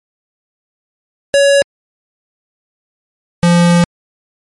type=tone pair in turn; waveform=square; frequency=561 / 173.07 Hz; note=C#5 / F3; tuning=+21 / -15 cents; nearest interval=octave + minor sixth; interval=2036 cents; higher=first; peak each=-7 dBFS; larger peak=neither; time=1.34-1.62 / 3.43-3.84 s; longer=second; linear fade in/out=0 ms; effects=MP3 48 kbps